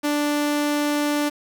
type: tone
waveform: sawtooth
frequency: 293.7 Hz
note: D4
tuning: in tune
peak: -16 dBFS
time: 0.03-1.3 s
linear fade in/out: 20 ms
effects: 7-bit